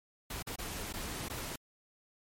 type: noise with dropouts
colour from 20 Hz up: pink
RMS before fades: -40 dBFS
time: 0.3-1.56 s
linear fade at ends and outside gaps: 5 ms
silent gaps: 0.426-0.469 / 0.559-0.585 / 0.928-0.937 / 1.286-1.298 s
effects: MP3 64 kbps